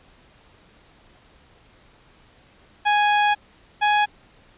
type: tone pair in turn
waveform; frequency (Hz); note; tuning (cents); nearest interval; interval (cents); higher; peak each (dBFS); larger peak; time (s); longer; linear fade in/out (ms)
sawtooth; 830.6 / 834.5; G#5 / G#5; 0 / +8; unison; 8; second; -12; neither; 2.85-3.35 / 3.81-4.06; first; 20
effects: pink hiss -54 dBFS RMS until 4.57 s + resampled to 8000 Hz